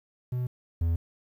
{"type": "tone pair in turn", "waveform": "triangle", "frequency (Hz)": [124.7, 83.41], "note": ["B2", "E2"], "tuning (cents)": [17, 21], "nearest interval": "perfect fifth", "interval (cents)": 696, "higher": "first", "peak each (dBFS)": [-25, -21], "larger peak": "second", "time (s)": [[0.32, 0.47], [0.81, 0.96]], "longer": "neither", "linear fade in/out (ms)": 5, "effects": ["10-bit"]}